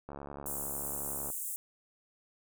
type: click train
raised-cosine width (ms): 1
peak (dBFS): -29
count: 87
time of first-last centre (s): 0.09-1.301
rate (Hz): 71
type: high-pass noise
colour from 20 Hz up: pink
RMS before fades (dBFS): -38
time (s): 0.46-1.56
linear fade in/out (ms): 0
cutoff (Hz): 7600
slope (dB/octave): 48
effects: none